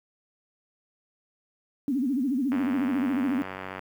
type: tone with vibrato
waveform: sine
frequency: 263.9 Hz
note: C4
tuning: 15 cents sharp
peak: -23 dBFS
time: 1.88-3.42 s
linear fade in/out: 0 ms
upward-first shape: sine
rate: 14 Hz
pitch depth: 180 cents each way
type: click train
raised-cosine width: 0.5 ms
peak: -20 dBFS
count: 121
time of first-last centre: 2.52-3.793 s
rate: 94.3 Hz
effects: high-pass 100 Hz 12 dB/octave + 9-bit